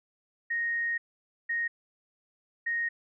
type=tone bursts at uneven times; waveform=sine; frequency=1864.7 Hz; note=A#6; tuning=in tune; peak=-27 dBFS; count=3; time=0.5-0.98 / 1.49-1.68 / 2.66-2.89 s; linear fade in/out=10 ms; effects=none